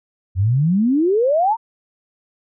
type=exponential sweep; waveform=sine; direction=up; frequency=87.7 to 947 Hz; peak=-13 dBFS; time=0.35-1.57 s; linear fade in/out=50 ms; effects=none